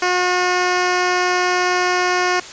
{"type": "tone", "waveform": "10% pulse", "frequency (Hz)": 360.9, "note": "F#4", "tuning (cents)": -43, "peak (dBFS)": -7, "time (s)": [0.02, 2.4], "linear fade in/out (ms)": 5, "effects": ["white hiss -34 dBFS RMS until 2.52 s", "resampled to 16000 Hz"]}